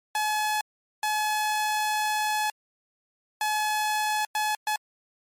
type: tone bursts at uneven times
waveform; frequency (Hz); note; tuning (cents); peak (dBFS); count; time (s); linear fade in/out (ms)
sawtooth; 852; G#5; +44; -20; 5; 0.15-0.61 / 1.03-2.5 / 3.41-4.25 / 4.35-4.55 / 4.67-4.76; 2
effects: MP3 64 kbps